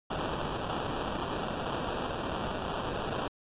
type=noise with sample-and-hold; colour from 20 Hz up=violet; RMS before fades=-34 dBFS; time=0.1-3.28 s; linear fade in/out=5 ms; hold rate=2100 Hz; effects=resampled to 8000 Hz